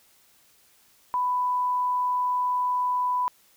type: tone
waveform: sine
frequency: 994 Hz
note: B5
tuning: 11 cents sharp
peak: -22 dBFS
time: 1.14-3.28 s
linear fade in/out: 0 ms
effects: white hiss -60 dBFS RMS until 3.56 s